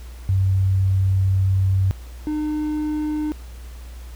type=tone pair in turn; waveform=sine / triangle; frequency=95.6 / 303.5 Hz; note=G2 / D#4; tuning=-43 / -43 cents; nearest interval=octave + minor sixth; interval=2000 cents; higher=second; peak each=-15 / -19 dBFS; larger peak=first; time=0.29-1.91 / 2.27-3.32 s; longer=first; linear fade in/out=0 ms; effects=added 60 Hz sine -34 dBFS peak until 4.15 s + pink hiss -48 dBFS RMS until 4.15 s